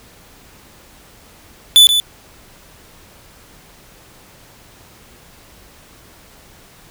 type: tone with echo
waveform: 45% pulse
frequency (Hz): 3484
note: A7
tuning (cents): -18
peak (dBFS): -4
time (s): 1.76-1.87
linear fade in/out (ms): 0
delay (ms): 130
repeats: 1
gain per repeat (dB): -8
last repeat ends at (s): 2
effects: pink hiss -45 dBFS RMS until 6.9 s

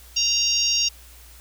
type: harmonic tone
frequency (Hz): 932.3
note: A#5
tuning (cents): 0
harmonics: 3 / 4 / 5 / 6 / 7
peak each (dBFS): -25 / -31 / -26 / -21 / -29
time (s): 0.16-0.89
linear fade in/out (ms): 10
effects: added 60 Hz sine -46 dBFS peak until 1.4 s + white hiss -49 dBFS RMS until 1.4 s

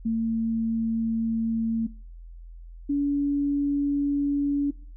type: tone pair in turn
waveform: sine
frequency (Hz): 226 / 284.7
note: A3 / C#4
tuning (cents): +47 / +46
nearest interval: major third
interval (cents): 399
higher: second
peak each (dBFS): -22 / -21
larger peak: second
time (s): 0.05-1.87 / 2.89-4.71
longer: neither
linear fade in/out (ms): 10
effects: noise-tail reverb RT60 0.4 s tail -20 dB re dry + added 42 Hz sine -40 dBFS peak until 4.96 s

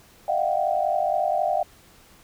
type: tone cluster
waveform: sine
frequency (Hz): 609 / 681 / 725 / 776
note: D#5 / F5 / F#5 / G5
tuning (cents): -37 / -44 / -35 / -18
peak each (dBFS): -26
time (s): 0.28-1.63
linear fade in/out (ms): 5
effects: pink hiss -53 dBFS RMS until 2.23 s

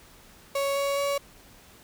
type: tone with pitch steps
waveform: 35% pulse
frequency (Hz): 556 / 559.5 / 563.1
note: C#5 / C#5 / C#5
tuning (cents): +5 / +16 / +27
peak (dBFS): -23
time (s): 0.55-1.18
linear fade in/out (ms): 5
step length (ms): 210
effects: pink hiss -53 dBFS RMS until 1.83 s

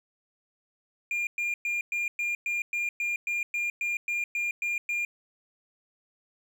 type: tone bursts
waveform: triangle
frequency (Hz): 2407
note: D7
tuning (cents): +42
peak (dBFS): -25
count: 15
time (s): 1.11-5.05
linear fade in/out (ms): 2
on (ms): 160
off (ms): 110
effects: none

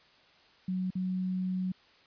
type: tone with dropouts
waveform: sine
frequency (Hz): 185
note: F#3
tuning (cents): 0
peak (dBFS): -29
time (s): 0.68-1.72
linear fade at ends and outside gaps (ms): 5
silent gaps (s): 0.905-0.953
effects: white hiss -61 dBFS RMS until 2.06 s + resampled to 11025 Hz

